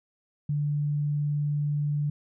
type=tone; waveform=sine; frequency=146.83 Hz; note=D3; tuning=in tune; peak=-24 dBFS; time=0.49-2.1 s; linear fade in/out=5 ms; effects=none